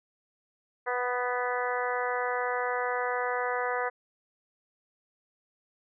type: harmonic tone with a mistuned harmonic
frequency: 246.9 Hz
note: B3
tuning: in tune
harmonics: 2 / 3 / 4 / 5 / 6 / 7 / 8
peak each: -32 / -34 / -35 / -36 / -37 / -37 / -38 dBFS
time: 0.86-3.9 s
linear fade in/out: 20 ms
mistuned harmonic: 6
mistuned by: +18 cents
effects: none